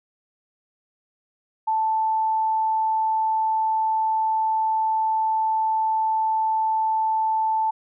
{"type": "tone", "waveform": "sine", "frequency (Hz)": 880, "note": "A5", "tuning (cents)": 0, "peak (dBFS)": -19, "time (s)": [1.67, 7.71], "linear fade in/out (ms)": 10, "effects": []}